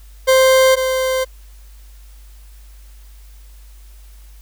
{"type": "tone pair in turn", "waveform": "40% pulse", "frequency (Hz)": [523.3, 520.3], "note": ["C5", "C5"], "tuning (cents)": [0, -10], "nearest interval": "unison", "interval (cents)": 10, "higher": "first", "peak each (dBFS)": [-8, -15], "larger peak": "first", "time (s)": [[0.27, 0.76], [0.76, 1.25]], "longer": "neither", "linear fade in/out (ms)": 20, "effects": ["added 50 Hz sine -38 dBFS peak until 4.41 s", "white hiss -52 dBFS RMS until 4.41 s"]}